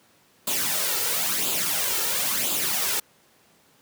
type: noise with flanger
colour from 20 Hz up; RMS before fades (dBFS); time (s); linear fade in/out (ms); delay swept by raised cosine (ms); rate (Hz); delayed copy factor
white; -25; 0.47-3; 5; 0.26 to 2.26; 0.98; +0.6
effects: pink hiss -59 dBFS RMS until 3.81 s + high-pass 150 Hz 12 dB/octave